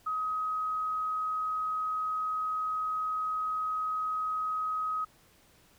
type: tone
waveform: sine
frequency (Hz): 1264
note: D#6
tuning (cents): +27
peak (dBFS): -29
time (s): 0.06-5.05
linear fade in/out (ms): 10
effects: pink hiss -62 dBFS RMS until 5.78 s